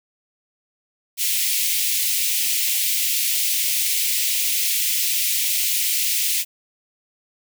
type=high-pass noise; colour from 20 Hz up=white; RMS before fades=-21 dBFS; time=1.17-6.45 s; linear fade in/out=50 ms; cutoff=2100 Hz; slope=48 dB/octave; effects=none